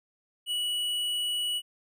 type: tone with hard clipping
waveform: sine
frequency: 2937 Hz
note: F#7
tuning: 13 cents flat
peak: -29 dBFS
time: 0.46-1.62 s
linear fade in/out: 50 ms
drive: 9 dB
effects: none